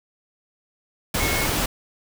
sine tone in noise, 2182 Hz, C#7, 28 cents flat, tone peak -27 dBFS, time 1.2-1.46 s, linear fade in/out 5 ms, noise pink, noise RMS -23 dBFS, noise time 1.14-1.66 s, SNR -7 dB, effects none

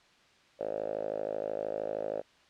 5% pulse tone with band-pass filter, 53 Hz, G#1, 36 cents sharp, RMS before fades -35 dBFS, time 0.59-2.22 s, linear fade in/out 20 ms, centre 560 Hz, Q 5.8, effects white hiss -62 dBFS RMS until 2.49 s + low-pass 4000 Hz 12 dB/octave

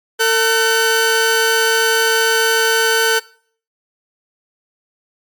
sawtooth tone pair together, 451 / 1515.6 Hz, A4 / F#6, +43 / +41 cents, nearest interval octave + major sixth, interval 2098 cents, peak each -11 dBFS, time 0.19-3.2 s, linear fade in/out 20 ms, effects noise-tail reverb RT60 0.5 s tail -21 dB re dry + MP3 96 kbps

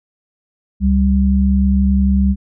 sine tone pair together, 69.3 / 196 Hz, C#2 / G3, 0 / 0 cents, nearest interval octave + tritone, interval 1800 cents, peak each -13 / -13 dBFS, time 0.8-2.36 s, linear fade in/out 50 ms, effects none

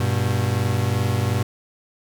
40% pulse tone pair together, 98.51 / 121.2 Hz, G2 / B2, +9 / -32 cents, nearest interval major third, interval 359 cents, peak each -21 dBFS, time 0-1.43 s, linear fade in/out 5 ms, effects none

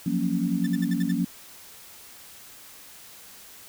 sine chord, Gb major seventh, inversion third, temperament equal, 174.61 / 185 / 233.1 / 277.2 Hz, F3 / Gb3 / Bb3 / Db4, 0 / 0 / 0 / 0 cents, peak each -28 dBFS, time 0.06-1.25 s, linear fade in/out 5 ms
sawtooth tone bursts, 1771 Hz, A6, 11 cents sharp, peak -32 dBFS, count 6, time 0.64-1.117 s, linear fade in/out 5 ms, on 27 ms, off 63 ms
effects white hiss -47 dBFS RMS until 3.68 s

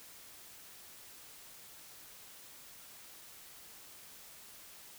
silence, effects white hiss -54 dBFS RMS until 4.98 s

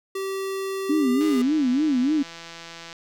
square tone with pitch glide, 386.9 to 403.6 Hz, G4 to G#4, -23 to -49 cents, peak -27 dBFS, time 0.15-1.42 s, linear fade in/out 5 ms, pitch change +74 cents, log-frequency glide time 0.89-1.27 s
sine tone with vibrato, 277.2 Hz, C#4, in tune, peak -18 dBFS, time 0.89-2.23 s, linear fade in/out 10 ms, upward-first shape sine, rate 3.4 Hz, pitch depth 210 cents each way
click train, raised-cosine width 0.2 ms, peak -22 dBFS, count 288, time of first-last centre 1.21-2.929 s, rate 167 Hz
effects none

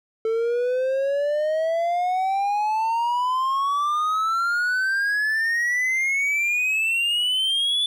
triangle exponential sweep, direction up, 442.4 to 3483 Hz, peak -18 dBFS, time 0.25-7.86 s, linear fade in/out 2 ms, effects none

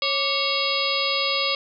harmonic tone with a mistuned harmonic, 550 Hz, C#5, 14 cents flat, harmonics 1 / 2 / 4 / 5 / 6 / 7 / 8 / 9, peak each -29 / -29 / -29 / -29 / -29 / -29 / -29 / -29 dBFS, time 0.02-1.55 s, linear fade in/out 2 ms, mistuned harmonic 2, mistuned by +98 cents, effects none

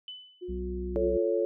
sine tone with exponential decay, 3006 Hz, F#7, 27 cents sharp, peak -36 dBFS, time 0.08-0.59 s, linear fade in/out 1 ms, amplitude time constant 110 ms
sine tone with pitch glide, 359.6 to 356.9 Hz, F#4 to F4, -49 to +38 cents, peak -35 dBFS, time 0.41-1.24 s, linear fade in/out 20 ms, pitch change -13 cents, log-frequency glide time 0.64-0.89 s
harmonic tone, 62.8 Hz, B1, 30 cents sharp, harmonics 1 / 3 / 4, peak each -34 / -38 / -50 dBFS, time 0.48-1.18 s, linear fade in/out 20 ms
sine chord, F augmented, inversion none, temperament equal with one note detuned, 349.2 / 440 / 556 Hz, F4 / A4 / C#5, 0 / 0 / +5 cents, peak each -29 / -28 / -29 dBFS, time 0.96-1.45 s, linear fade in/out 0 ms
effects none

